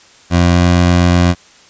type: tone with pitch glide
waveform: 20% pulse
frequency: 87.31 to 88.12 Hz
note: F2 to F2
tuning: 0 to +16 cents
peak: -3 dBFS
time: 0.3-1.35 s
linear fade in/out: 50 ms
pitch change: +16 cents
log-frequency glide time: 0.53-0.6 s
effects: white hiss -44 dBFS RMS until 1.69 s + resampled to 16000 Hz